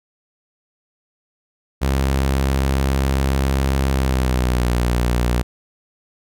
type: tone with pitch glide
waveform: sawtooth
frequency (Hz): 67.3 to 60.3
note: C2 to B1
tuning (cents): +49 to -41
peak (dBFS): -12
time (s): 1.81-5.43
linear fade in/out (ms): 20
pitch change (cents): -190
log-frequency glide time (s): 3.88-4.69
effects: none